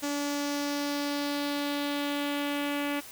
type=tone with low-pass filter sweep; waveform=sawtooth; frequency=287.6 Hz; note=D4; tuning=36 cents flat; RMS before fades=-31 dBFS; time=0.02-3.01 s; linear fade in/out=20 ms; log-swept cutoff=7000 to 2600 Hz; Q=2.3; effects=white hiss -46 dBFS RMS until 3.11 s